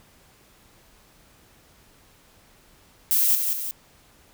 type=noise with echo; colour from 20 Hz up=violet; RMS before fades=-20 dBFS; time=3.11-3.35 s; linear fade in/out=0 ms; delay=180 ms; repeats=2; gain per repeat=-5 dB; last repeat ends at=3.71 s; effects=pink hiss -56 dBFS RMS until 4.33 s